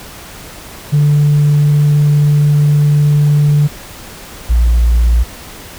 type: tone pair in turn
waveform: sine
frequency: 146.83 / 58.27 Hz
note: D3 / A#1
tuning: 0 / 0 cents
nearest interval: octave + major third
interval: 1600 cents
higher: first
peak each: -5 dBFS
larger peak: neither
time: 0.92-3.68 / 4.49-5.24 s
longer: first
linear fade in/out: 20 ms
effects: tanh soft clip ceiling -4 dBFS + pink hiss -32 dBFS RMS until 5.78 s